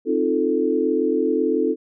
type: chord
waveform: sine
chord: F dominant seventh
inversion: second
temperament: equal with one note detuned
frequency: 263.6 / 311.1 / 349.2 / 440 Hz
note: C4 / Eb4 / F4 / A4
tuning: +13 / 0 / 0 / 0 cents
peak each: -24 / -23 / -24 / -21 dBFS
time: 0.05-1.76 s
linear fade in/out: 50 ms
effects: none